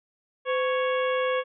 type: harmonic tone with a mistuned harmonic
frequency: 554.4 Hz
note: C#5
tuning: in tune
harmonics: 1 / 2 / 3 / 4 / 5 / 6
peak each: -24 / -30 / -34 / -36 / -38 / -40 dBFS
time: 0.45-1.44 s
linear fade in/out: 50 ms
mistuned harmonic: 1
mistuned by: -140 cents
effects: none